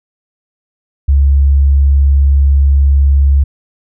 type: tone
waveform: sine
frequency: 69.5 Hz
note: C#2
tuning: 5 cents sharp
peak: -5 dBFS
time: 1.08-3.44 s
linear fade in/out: 10 ms
effects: none